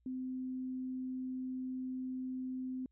sine tone, 257.4 Hz, C4, 28 cents flat, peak -37 dBFS, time 0.06-2.86 s, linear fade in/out 2 ms, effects added 60 Hz sine -70 dBFS peak until 2.91 s

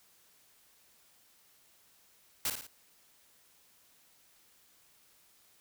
white noise with echo, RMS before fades -32 dBFS, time 2.45-2.5 s, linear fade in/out 2 ms, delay 56 ms, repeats 3, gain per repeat -6 dB, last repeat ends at 2.668 s, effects white hiss -65 dBFS RMS until 5.6 s

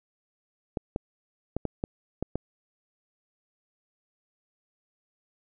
clicks, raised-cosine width 2 ms, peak -15 dBFS, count 7, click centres 0.772 / 0.961 / 1.566 / 1.653 / 1.839 / 2.226 / 2.356 s, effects none

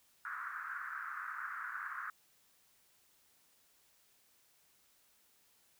white band-pass noise, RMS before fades -43 dBFS, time 0.25-2.1 s, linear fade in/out 2 ms, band 1200 to 1600 Hz, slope 48 dB/octave, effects white hiss -70 dBFS RMS until 5.79 s

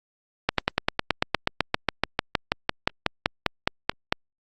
slowing click train, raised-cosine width 0.3 ms, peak -3 dBFS, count 25, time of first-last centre 0.49-4.125 s, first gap 93 ms, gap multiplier 1.04, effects Opus 48 kbps

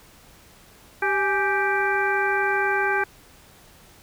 harmonic tone with a mistuned harmonic, 392 Hz, G4, in tune, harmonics 1 / 2 / 3 / 4 / 5 / 6, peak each -26 / -26 / -31 / -23 / -33 / -31 dBFS, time 1.02-3.04 s, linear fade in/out 5 ms, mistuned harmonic 2, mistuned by +96 cents, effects pink hiss -51 dBFS RMS until 4.02 s

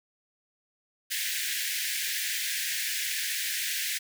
pink high-pass noise, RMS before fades -31 dBFS, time 1.1-3.99 s, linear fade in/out 20 ms, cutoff 1600 Hz, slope 96 dB/octave, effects none

